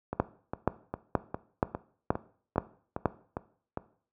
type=two click trains; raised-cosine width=1 ms; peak=-9 / -18 dBFS; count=7 / 10; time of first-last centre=0.2-3.057 / 0.13-3.774 s; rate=2.1 / 2.47 Hz; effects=noise-tail reverb RT60 0.5 s tail -17 dB re dry + high-pass 60 Hz 12 dB/octave